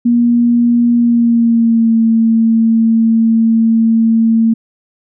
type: tone with pitch glide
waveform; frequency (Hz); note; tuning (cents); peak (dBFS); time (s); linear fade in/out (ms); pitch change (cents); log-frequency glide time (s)
sine; 237.9 to 226; A#3 to A3; +35 to +47; -7; 0.05-4.54; 10; -88; 0.95-1.97
effects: none